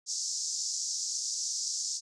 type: band-pass noise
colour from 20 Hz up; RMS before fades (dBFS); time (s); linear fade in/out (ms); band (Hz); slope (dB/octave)
pink; -34; 0.06-2.01; 50; 5000 to 7300; 48
effects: none